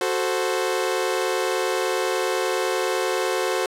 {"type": "chord", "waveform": "sawtooth", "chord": "F# diminished", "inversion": "none", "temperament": "equal", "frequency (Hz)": [370, 440, 523.3], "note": ["F#4", "A4", "C5"], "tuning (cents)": [0, 0, 0], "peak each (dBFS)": [-21, -23, -22], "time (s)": [0.01, 3.66], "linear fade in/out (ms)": 2, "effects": ["low-pass 12000 Hz 12 dB/octave"]}